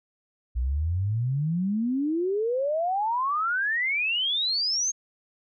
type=exponential sweep; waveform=sine; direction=up; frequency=58 to 6530 Hz; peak=-23 dBFS; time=0.55-4.92 s; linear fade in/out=20 ms; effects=none